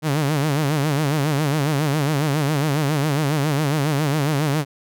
sawtooth tone with vibrato, 146.83 Hz, D3, in tune, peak -14 dBFS, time 0.02-4.65 s, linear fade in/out 50 ms, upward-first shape sine, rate 7.3 Hz, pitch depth 130 cents each way, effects none

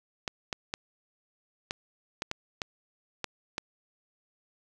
clicks, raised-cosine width 0.2 ms, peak -14 dBFS, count 9, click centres 0.278 / 0.528 / 0.739 / 1.709 / 2.221 / 2.314 / 2.618 / 3.243 / 3.581 s, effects 9-bit

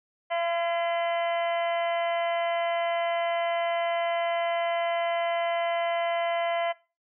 harmonic tone with a mistuned harmonic, 340 Hz, F4, 46 cents flat, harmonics 2 / 3 / 4 / 5 / 6 / 7 / 8 / 9, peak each -26 / -35 / -41 / -41 / -35 / -44 / -48 / -41 dBFS, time 0.3-6.73 s, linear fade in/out 20 ms, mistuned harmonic 5, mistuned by -26 cents, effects noise-tail reverb RT60 0.3 s tail -20 dB re dry

